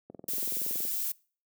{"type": "click train", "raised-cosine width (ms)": 2, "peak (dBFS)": -29, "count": 17, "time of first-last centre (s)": [0.1, 0.851], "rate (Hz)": 21.3}
{"type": "noise", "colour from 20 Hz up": "violet", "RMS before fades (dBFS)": -32, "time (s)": [0.28, 1.12], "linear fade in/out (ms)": 5}
{"effects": ["noise-tail reverb RT60 0.4 s tail -24 dB re dry", "high-pass 200 Hz 12 dB/octave"]}